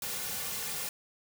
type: noise with comb filter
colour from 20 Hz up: white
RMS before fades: -36 dBFS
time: 0.02-0.89 s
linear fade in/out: 2 ms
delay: 3.1 ms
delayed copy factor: -0.75
effects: none